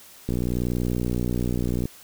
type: click train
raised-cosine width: 3 ms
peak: -13 dBFS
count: 96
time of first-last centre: 0.29-1.855 s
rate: 60.7 Hz
effects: white hiss -48 dBFS RMS until 2.03 s